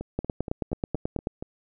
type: two click trains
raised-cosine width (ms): 2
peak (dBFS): -13 / -20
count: 11 / 7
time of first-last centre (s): 0.19-1.271 / 0.01-1.425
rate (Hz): 9.25 / 4.24
effects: none